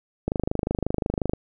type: click train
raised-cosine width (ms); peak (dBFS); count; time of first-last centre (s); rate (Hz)
2; -10; 28; 0.28-1.335; 25.6
effects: none